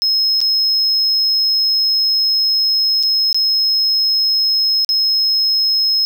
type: tone with dropouts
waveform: triangle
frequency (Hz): 5160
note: E8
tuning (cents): -38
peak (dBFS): -11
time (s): 0.02-6.05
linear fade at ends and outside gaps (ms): 0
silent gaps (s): 0.405-0.414 / 3.028-3.034 / 3.328-3.345 / 4.847-4.891
effects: none